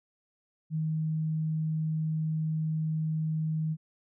sine tone, 157.4 Hz, D#3, 20 cents sharp, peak -27 dBFS, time 0.7-3.77 s, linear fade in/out 50 ms, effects none

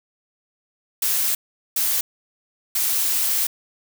blue noise bursts at uneven times, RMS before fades -21 dBFS, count 3, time 1.02-1.35 / 1.76-2.01 / 2.75-3.47 s, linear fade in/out 5 ms, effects none

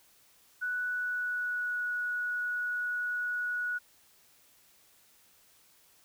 sine tone with pitch glide, 1480 to 1463.8 Hz, F#6 to F#6, 0 to -19 cents, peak -30 dBFS, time 0.61-3.79 s, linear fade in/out 20 ms, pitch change -19 cents, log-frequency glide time 0.87-1.86 s, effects white hiss -63 dBFS RMS until 6.04 s

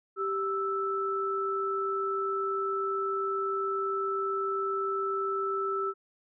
sine tone pair together, 391.1 / 1318.5 Hz, G4 / E6, -4 / 0 cents, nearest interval octave + major sixth, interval 2104 cents, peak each -31 / -30 dBFS, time 0.16-5.94 s, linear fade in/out 50 ms, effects none

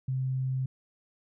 sine tone, 130.8 Hz, C3, in tune, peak -27 dBFS, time 0.08-0.66 s, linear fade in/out 5 ms, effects none

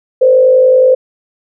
sine tone with frequency modulation, 515 Hz, C5, 28 cents flat, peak -4 dBFS, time 0.21-0.95 s, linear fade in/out 10 ms, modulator 50.7 Hz, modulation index 0.56, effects none

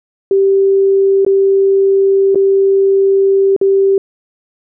sine tone with dropouts, 390.5 Hz, G4, 7 cents flat, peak -7 dBFS, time 0.31-3.98 s, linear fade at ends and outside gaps 2 ms, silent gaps 1.249-1.264 / 2.347-2.356 / 3.564-3.613 s, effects none

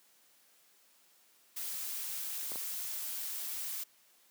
blue noise, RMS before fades -39 dBFS, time 1.56-3.84 s, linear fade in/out 10 ms
clicks, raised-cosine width 1 ms, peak -30 dBFS, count 2, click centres 2.519 / 2.557 s
effects white hiss -66 dBFS RMS until 4.3 s + high-pass 200 Hz 12 dB/octave

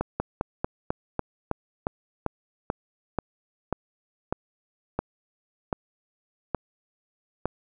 slowing click train, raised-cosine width 1 ms, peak -11 dBFS, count 17, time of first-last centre 0.01-7.456 s, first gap 190 ms, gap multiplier 1.11, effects none

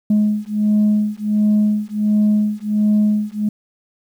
sine beating tone pair, 209.9 / 211.3 Hz, G#3 / G#3, +19 / +30 cents, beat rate 1.4 Hz, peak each -15 dBFS, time 0.1-3.49 s, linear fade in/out 5 ms, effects tanh soft clip ceiling -9 dBFS + 8-bit

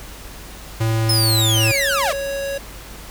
square tone with pitch glide, 111.9 to 110.49 Hz, A2 to A2, +30 to +8 cents, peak -17 dBFS, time 0.8-1.72 s, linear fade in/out 10 ms, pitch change -22 cents, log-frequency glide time 0.95-1.55 s
sawtooth linear sweep, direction down, 5274 to 518 Hz, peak -14 dBFS, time 1.09-2.13 s, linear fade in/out 5 ms
square tone, 554.4 Hz, C#5, in tune, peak -23 dBFS, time 1.57-2.58 s, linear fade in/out 5 ms
effects added 50 Hz sine -38 dBFS peak until 3.1 s + pink hiss -38 dBFS RMS until 3.1 s

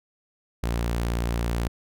sawtooth tone, 58.27 Hz, A#1, in tune, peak -20 dBFS, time 0.63-1.68 s, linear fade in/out 5 ms, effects none

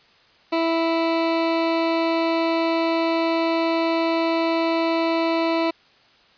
20% pulse tone, 329.6 Hz, E4, in tune, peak -14 dBFS, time 0.52-5.71 s, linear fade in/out 10 ms, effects white hiss -55 dBFS RMS until 6.37 s + resampled to 11025 Hz

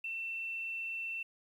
sine tone with quantisation, 2688 Hz, E7, 33 cents sharp, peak -36 dBFS, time 0.04-1.23 s, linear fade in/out 5 ms, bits 11, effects none

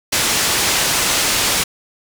white low-pass noise, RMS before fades -17 dBFS, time 0.12-1.64 s, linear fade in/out 10 ms, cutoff 8000 Hz, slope 12 dB/octave, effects none

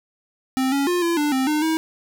square tone with pitch steps, 261.9 / 278.8 / 354.2 / 339.7 / 295.5 / 262.5 / 303 / 319.7 Hz, C4 / C#4 / F4 / F4 / D4 / C4 / D#4 / D#4, +2 / +10 / +24 / -48 / +11 / +6 / -46 / +47 cents, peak -19 dBFS, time 0.57-1.77 s, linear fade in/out 0 ms, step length 150 ms, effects none

